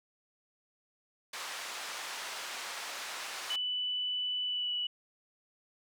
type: band-pass noise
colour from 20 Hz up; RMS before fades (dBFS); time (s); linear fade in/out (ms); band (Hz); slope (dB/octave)
pink; -41; 1.33-3.56; 5; 940 to 7500; 12
type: tone with pitch glide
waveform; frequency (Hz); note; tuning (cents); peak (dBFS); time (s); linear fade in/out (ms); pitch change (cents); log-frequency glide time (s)
sine; 2983 to 2950; F#7 to F#7; +13 to -6; -31; 3.5-4.87; 5; -19; 4.45-4.72
effects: none